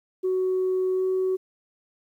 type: tone with pitch glide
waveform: sine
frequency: 372.3 to 374.7 Hz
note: F#4 to F#4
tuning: +11 to +22 cents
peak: -20 dBFS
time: 0.23-1.37 s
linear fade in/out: 20 ms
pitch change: +11 cents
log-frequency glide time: 0.93-1.04 s
effects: tanh soft clip ceiling -18 dBFS + 10-bit